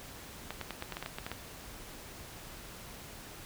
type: clicks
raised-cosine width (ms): 0.3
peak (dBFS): -21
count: 11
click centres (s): 0.506 / 0.613 / 0.707 / 0.824 / 0.923 / 0.969 / 1.026 / 1.061 / 1.185 / 1.265 / 1.316
effects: pink hiss -48 dBFS RMS until 3.45 s